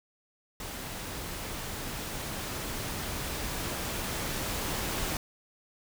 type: noise with level ramp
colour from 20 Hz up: pink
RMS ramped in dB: -39 to -32 dBFS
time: 0.6-5.17 s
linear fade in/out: 2 ms
effects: none